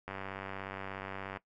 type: click train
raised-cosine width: 0.5 ms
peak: -25 dBFS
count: 126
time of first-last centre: 0.08-1.371 s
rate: 96.8 Hz
effects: noise-tail reverb RT60 0.1 s tail -18 dB re dry